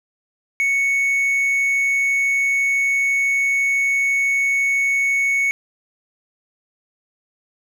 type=tone; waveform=triangle; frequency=2217 Hz; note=C#7; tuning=in tune; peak=-14 dBFS; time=0.6-5.51 s; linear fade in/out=0 ms; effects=none